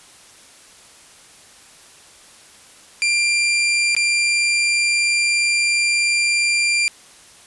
sawtooth tone with dropouts, 2379 Hz, D7, 22 cents sharp, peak -12 dBFS, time 3.02-6.88 s, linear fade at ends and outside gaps 0 ms, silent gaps 3.95-3.965 s, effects white hiss -46 dBFS RMS until 7.46 s + resampled to 24000 Hz

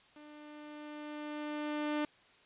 sawtooth tone with level ramp, 298.8 Hz, D4, 30 cents sharp, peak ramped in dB -48 to -27 dBFS, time 0.16-2.05 s, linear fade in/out 2 ms, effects white hiss -63 dBFS RMS until 2.45 s + resampled to 8000 Hz

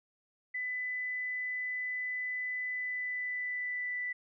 sine tone with pitch glide, 2000 to 1981.6 Hz, B6 to B6, +21 to +5 cents, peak -33 dBFS, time 0.54-4.13 s, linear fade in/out 10 ms, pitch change -16 cents, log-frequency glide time 2.72-3.98 s, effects none

